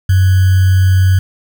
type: tone with sample-and-hold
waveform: sine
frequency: 93.5 Hz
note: F#2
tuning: 19 cents sharp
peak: -6 dBFS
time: 0.09-1.19 s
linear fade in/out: 5 ms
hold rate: 1575 Hz
effects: none